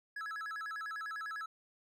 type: tone with vibrato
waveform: triangle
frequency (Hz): 1484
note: F#6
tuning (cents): +5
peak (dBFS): -37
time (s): 0.16-1.46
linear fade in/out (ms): 5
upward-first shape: square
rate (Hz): 10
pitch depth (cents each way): 210
effects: none